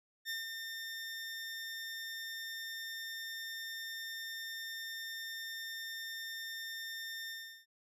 20% pulse tone with ADSR envelope, 1810 Hz, A6, 48 cents sharp, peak -31 dBFS, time 0.25-7.66 s, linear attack 45 ms, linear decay 160 ms, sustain -5 dB, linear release 370 ms, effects resampled to 32000 Hz

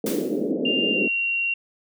pink band-pass noise, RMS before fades -25 dBFS, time 0.04-1.08 s, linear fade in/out 2 ms, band 200 to 530 Hz, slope 48 dB/octave
white noise with exponential decay, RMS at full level -29 dBFS, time 0.06-0.52 s, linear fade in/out 5 ms, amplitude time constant 100 ms
sine tone with pitch glide, 2794 to 2751 Hz, F7 to F7, 0 to -27 cents, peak -21 dBFS, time 0.65-1.54 s, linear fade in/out 5 ms, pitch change -27 cents, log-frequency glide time 0.9-1.04 s
effects none

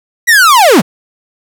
45% pulse linear sweep, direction down, 1968 to 134.3 Hz, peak -3 dBFS, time 0.27-0.82 s, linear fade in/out 20 ms, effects none

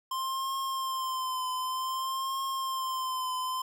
square tone with vibrato, 1046.5 Hz, C6, in tune, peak -31 dBFS, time 0.11-3.62 s, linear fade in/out 5 ms, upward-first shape triangle, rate 0.54 Hz, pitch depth 47 cents each way, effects 12-bit

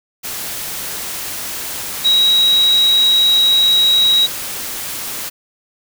sine tone in noise, 3836 Hz, A#7, 49 cents sharp, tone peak -9 dBFS, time 2.04-4.27 s, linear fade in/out 20 ms, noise white, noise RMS -25 dBFS, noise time 0.23-5.3 s, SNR +13 dB, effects none

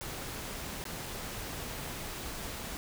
pink noise with dropouts, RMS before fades -40 dBFS, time 0.01-2.77 s, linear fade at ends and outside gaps 0 ms, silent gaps 0.84-0.853 s, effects none

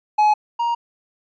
triangle tone pair in turn, 846 / 940.3 Hz, G#5 / A#5, +32 / +15 cents, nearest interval major second, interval 183 cents, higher second, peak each -10 / -16 dBFS, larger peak first, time 0.18-0.34 / 0.59-0.75 s, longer neither, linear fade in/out 10 ms, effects resampled to 16000 Hz

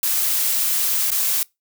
blue noise with dropouts, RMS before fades -20 dBFS, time 0.03-1.43 s, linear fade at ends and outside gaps 2 ms, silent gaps 1.105-1.116 s, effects noise-tail reverb RT60 0.2 s tail -24 dB re dry

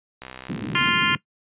click train, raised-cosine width 0.3 ms, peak -20 dBFS, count 44, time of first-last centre 0.22-0.889 s, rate 64.3 Hz
white band-pass noise, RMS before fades -30 dBFS, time 0.49-1.17 s, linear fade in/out 10 ms, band 130 to 280 Hz, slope 24 dB/octave
harmonic tone, 349.2 Hz, F4, in tune, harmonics 3 / 4 / 5 / 6 / 7 / 8 / 9, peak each -26 / -26 / -26 / -26 / -26 / -26 / -26 dBFS, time 0.75-1.15 s, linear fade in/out 2 ms
effects noise-tail reverb RT60 0.1 s tail -19 dB re dry + resampled to 8000 Hz

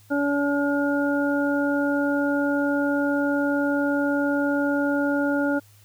harmonic tone, 285.2 Hz, C#4, 49 cents sharp, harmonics 1 / 2 / 3 / 5, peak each -22 / -26 / -33 / -28 dBFS, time 0.1-5.6 s, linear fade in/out 20 ms, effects added 103 Hz sine -52 dBFS peak until 5.84 s + white hiss -57 dBFS RMS until 5.84 s

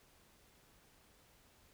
silence, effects pink hiss -67 dBFS RMS until 1.73 s

